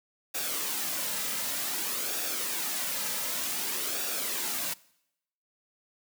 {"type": "noise with flanger", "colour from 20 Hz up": "white", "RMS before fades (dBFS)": -32, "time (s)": [0.34, 4.74], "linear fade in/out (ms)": 10, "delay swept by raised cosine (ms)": [0.96, 2.76], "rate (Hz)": 0.54, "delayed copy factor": -0.5, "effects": ["noise-tail reverb RT60 0.8 s tail -22 dB re dry", "high-pass 200 Hz 12 dB/octave"]}